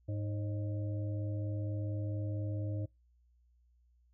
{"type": "harmonic tone with a mistuned harmonic", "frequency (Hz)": 103.1, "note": "G#2", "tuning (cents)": -12, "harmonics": [1, 3, 5, 6], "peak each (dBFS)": [-34, -44, -48, -50], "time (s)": [0.08, 2.86], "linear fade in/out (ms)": 10, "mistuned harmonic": 5, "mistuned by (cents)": 62, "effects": ["noise-tail reverb RT60 0.2 s tail -25 dB re dry", "added 60 Hz sine -65 dBFS peak until 4.13 s"]}